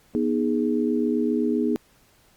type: chord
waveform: sine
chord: G# minor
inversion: first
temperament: equal with one note detuned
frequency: 243.4 / 311.1 / 415.3 Hz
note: B3 / D#4 / G#4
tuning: -25 / 0 / 0 cents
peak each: -23 / -25 / -26 dBFS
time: 0.15-1.76 s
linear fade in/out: 0 ms
effects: pink hiss -59 dBFS RMS until 2.36 s + Opus 48 kbps